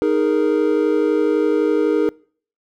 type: chord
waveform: triangle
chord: D# suspended fourth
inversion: none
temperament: just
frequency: 311.1 / 414.8 / 466.7 Hz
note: D#4 / G#4 / A#4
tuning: 0 / -2 / +2 cents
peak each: -17 dBFS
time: 0.02-2.09 s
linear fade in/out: 0 ms
effects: noise-tail reverb RT60 0.5 s tail -25 dB re dry